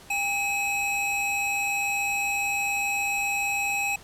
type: tone pair together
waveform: square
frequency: 804 / 2559 Hz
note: G5 / D#7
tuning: +44 / +48 cents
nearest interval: octave + minor sixth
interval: 2004 cents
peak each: -31 / -26 dBFS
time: 0.1-3.96 s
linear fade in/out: 5 ms
effects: pink hiss -49 dBFS RMS until 4.03 s + low-pass 12000 Hz 12 dB/octave